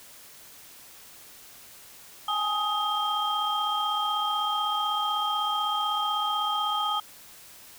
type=tone cluster; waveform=sine; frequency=812 / 848 / 1254 / 3193 Hz; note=G#5 / G#5 / D#6 / G7; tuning=-39 / +36 / +13 / +31 cents; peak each=-34 / -30 / -27 / -30 dBFS; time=2.28-7 s; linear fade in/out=5 ms; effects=tanh soft clip ceiling -16 dBFS + white hiss -49 dBFS RMS until 7.78 s